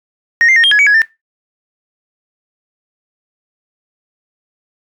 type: tone with pitch steps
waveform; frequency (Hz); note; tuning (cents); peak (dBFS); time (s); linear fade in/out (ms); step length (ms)
sine; 1861 / 2094 / 1846 / 3216 / 1683 / 2268 / 1673 / 1791; A#6 / C7 / A#6 / G7 / G#6 / C#7 / G#6 / A6; -3 / +1 / -17 / +44 / +23 / +39 / +12 / +30; -4; 0.41-1.018; 0; 76
effects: noise-tail reverb RT60 0.2 s tail -20 dB re dry + tanh soft clip ceiling -4 dBFS